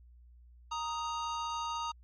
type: tone pair together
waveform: square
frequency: 932.3 / 1246.8 Hz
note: A#5 / D#6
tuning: 0 / +3 cents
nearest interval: perfect fourth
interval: 503 cents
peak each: -37 / -38 dBFS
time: 0.71-1.92 s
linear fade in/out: 10 ms
effects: added 60 Hz sine -54 dBFS peak until 2.03 s + MP3 32 kbps